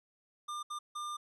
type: tone bursts at uneven times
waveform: square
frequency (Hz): 1200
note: D6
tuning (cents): +37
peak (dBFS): -38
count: 3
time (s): 0.48-0.63 / 0.7-0.79 / 0.95-1.17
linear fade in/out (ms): 10
effects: resampled to 24000 Hz